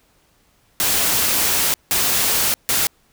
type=noise bursts at uneven times; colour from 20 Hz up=white; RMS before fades=-18 dBFS; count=3; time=0.8-1.74 / 1.91-2.54 / 2.69-2.87 s; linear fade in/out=0 ms; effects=pink hiss -59 dBFS RMS until 3.12 s